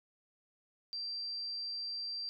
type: tone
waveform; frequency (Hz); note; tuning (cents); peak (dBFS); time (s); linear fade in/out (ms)
sine; 4706; D8; +3; -37; 0.93-2.29; 0
effects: none